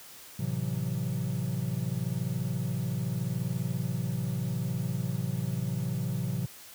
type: chord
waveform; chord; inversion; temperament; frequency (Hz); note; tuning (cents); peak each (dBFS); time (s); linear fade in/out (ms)
triangle; F# half-diminished seventh; first; equal; 110 / 130.81 / 164.81 / 185; A2 / C3 / E3 / F#3; 0 / 0 / 0 / 0; -33 / -30 / -33 / -34; 0.39-6.46; 5
effects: white hiss -49 dBFS RMS until 6.74 s + high-pass 60 Hz 12 dB/octave